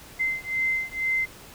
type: beating tone pair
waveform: sine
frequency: 2072 / 2074.1 Hz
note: C7 / C7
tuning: -17 / -16 cents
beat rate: 2.1 Hz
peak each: -27 dBFS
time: 0.19-1.26 s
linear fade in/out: 20 ms
effects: pink hiss -46 dBFS RMS until 1.54 s